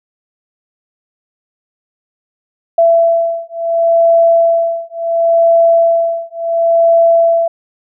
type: beating tone pair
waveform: sine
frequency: 669 / 669.71 Hz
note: E5 / E5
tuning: +25 / +27 cents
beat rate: 0.71 Hz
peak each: -11 / -11 dBFS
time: 2.78-7.48 s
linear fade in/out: 5 ms
effects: none